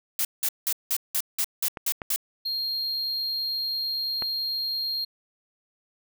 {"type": "noise bursts", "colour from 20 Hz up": "blue", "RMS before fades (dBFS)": -25, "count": 9, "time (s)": [0.19, 2.161], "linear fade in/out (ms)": 2, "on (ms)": 59, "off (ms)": 180}
{"type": "clicks", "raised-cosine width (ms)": 0.5, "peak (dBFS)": -18, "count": 3, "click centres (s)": [1.772, 2.018, 4.223]}
{"type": "tone", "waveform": "triangle", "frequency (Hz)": 4223, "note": "C8", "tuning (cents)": 15, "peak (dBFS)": -25, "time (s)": [2.45, 5.05], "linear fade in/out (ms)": 10}
{"effects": []}